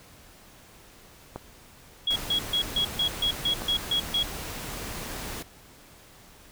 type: clicks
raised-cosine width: 1 ms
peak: -20 dBFS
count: 2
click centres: 1.36 / 3.62 s
type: tone bursts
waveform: sine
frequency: 3322 Hz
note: G#7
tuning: in tune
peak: -22 dBFS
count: 10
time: 2.07-4.23 s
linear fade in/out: 5 ms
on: 90 ms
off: 140 ms
type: noise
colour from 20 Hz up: pink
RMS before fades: -36 dBFS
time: 2.1-5.43 s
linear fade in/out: 10 ms
effects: pink hiss -52 dBFS RMS until 6.51 s